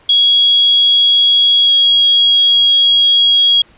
sine tone with pitch glide, 3322 to 3299 Hz, G#7 to G#7, 0 to -12 cents, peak -6 dBFS, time 0.09-3.62 s, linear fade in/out 5 ms, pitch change -12 cents, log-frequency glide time 1.63-1.72 s, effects pink hiss -47 dBFS RMS until 3.77 s + resampled to 8000 Hz

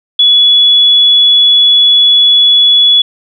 sine tone, 3400 Hz, G#7, 40 cents sharp, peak -3 dBFS, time 0.19-3.02 s, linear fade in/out 5 ms, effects none

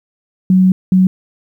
sine tone bursts at uneven times, 186.2 Hz, F#3, 11 cents sharp, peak -6 dBFS, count 2, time 0.5-0.72 / 0.92-1.07 s, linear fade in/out 2 ms, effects 8-bit

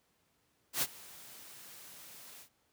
white noise with ADSR envelope, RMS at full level -30 dBFS, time 0.73-2.49 s, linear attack 90 ms, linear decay 44 ms, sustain -22 dB, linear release 88 ms, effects pink hiss -74 dBFS RMS until 2.72 s + high-pass 80 Hz 12 dB/octave

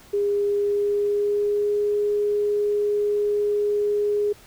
sine tone with pitch glide, 406.9 to 413.8 Hz, G#4 to G#4, -35 to -6 cents, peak -19 dBFS, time 0.13-4.33 s, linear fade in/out 10 ms, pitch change +29 cents, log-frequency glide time 0.46-1.83 s, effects pink hiss -50 dBFS RMS until 4.46 s

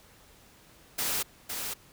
white noise with echo, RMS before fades -30 dBFS, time 0.98-1.23 s, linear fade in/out 10 ms, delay 510 ms, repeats 1, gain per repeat -5 dB, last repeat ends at 1.74 s, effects pink hiss -57 dBFS RMS until 1.92 s

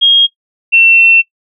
sine tone pair in turn, 3257 / 2701 Hz, G#7 / E7, -34 / +42 cents, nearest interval minor third, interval 324 cents, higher first, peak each -4 dBFS, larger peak neither, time 0.01-0.27 / 0.72-1.22 s, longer second, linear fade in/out 20 ms, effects noise-tail reverb RT60 0.1 s tail -19 dB re dry

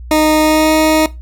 20% pulse tone with pitch glide, 309.1 to 312.9 Hz, D#4 to D#4, -11 to +10 cents, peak -4 dBFS, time 0.11-1.06 s, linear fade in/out 2 ms, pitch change +21 cents, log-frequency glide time 0.41-0.72 s, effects noise-tail reverb RT60 0.2 s tail -17 dB re dry + added 60 Hz sine -27 dBFS peak until 1.21 s

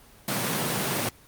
pink high-pass noise, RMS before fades -27 dBFS, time 0.28-1.09 s, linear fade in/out 2 ms, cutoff 110 Hz, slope 96 dB/octave, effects pink hiss -53 dBFS RMS until 1.27 s + Opus 24 kbps

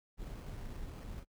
brown noise with sample-and-hold, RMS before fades -44 dBFS, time 0.17-1.25 s, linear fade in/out 50 ms, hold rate 3675 Hz, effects noise-tail reverb RT60 0.1 s tail -25 dB re dry

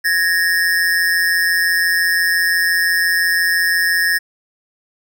square ring-modulated tone, 1760 Hz, A6, in tune, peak -11 dBFS, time 0.04-4.19 s, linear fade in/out 20 ms, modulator 87.1 Hz, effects none

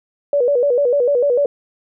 sine tone with vibrato, 528 Hz, C5, 16 cents sharp, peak -12 dBFS, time 0.33-1.46 s, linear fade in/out 2 ms, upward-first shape square, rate 6.7 Hz, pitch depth 140 cents each way, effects none

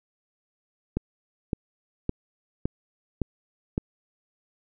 click train, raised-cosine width 3 ms, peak -12 dBFS, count 6, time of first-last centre 0.97-3.779 s, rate 1.78 Hz, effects none

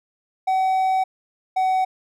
triangle tone pair in turn, 757 / 751.8 Hz, F#5 / F#5, +39 / +27 cents, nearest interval unison, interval 12 cents, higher first, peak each -15 dBFS, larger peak neither, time 0.47-1.04 / 1.56-1.85 s, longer first, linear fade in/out 10 ms, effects none

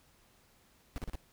brown noise bursts, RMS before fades -37 dBFS, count 4, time 0.96-1.155 s, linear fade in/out 0 ms, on 21 ms, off 37 ms, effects pink hiss -66 dBFS RMS until 1.32 s

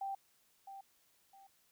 sine tone with echo, 784 Hz, G5, in tune, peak -37 dBFS, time 0.01-0.15 s, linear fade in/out 5 ms, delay 660 ms, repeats 2, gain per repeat -10 dB, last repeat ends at 1.47 s, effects white hiss -72 dBFS RMS until 1.71 s

